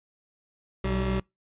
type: tone pair together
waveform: 25% pulse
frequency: 61.9 / 191.7 Hz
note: B1 / G3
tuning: +5 / -38 cents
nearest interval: octave + minor sixth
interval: 1957 cents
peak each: -24 dBFS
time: 0.84-1.2 s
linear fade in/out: 5 ms
effects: noise-tail reverb RT60 0.2 s tail -26 dB re dry + resampled to 8000 Hz